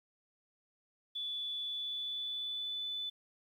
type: tone with pitch glide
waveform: sine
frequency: 3456 to 3494 Hz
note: A7 to A7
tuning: -32 to -13 cents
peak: -36 dBFS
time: 1.15-3.1 s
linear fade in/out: 10 ms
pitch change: +19 cents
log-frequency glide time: 1.66-2.87 s
effects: 11-bit